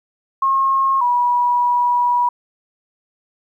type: tone pair in turn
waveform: sine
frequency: 1079 / 971.6 Hz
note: C#6 / B5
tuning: -47 / -29 cents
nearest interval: major second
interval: 182 cents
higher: first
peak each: -13 / -13 dBFS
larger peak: neither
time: 0.42-1.01 / 1.01-2.29 s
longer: second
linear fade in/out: 5 ms
effects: 9-bit